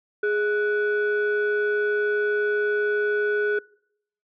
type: tone pair together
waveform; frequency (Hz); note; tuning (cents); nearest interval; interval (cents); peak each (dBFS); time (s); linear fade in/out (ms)
sine; 416.2 / 1480; G#4 / F#6; +4 / 0; octave + minor seventh; 2196; -20 / -24; 0.23-3.59; 5
effects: noise-tail reverb RT60 0.7 s tail -26 dB re dry + tanh soft clip ceiling -16 dBFS